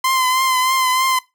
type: tone with vibrato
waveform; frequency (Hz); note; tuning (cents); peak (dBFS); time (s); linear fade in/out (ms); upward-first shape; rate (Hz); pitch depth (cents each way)
sawtooth; 1034; C6; -21; -11; 0.04-1.19; 5; triangle; 3.2; 40
effects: noise-tail reverb RT60 0.2 s tail -19 dB re dry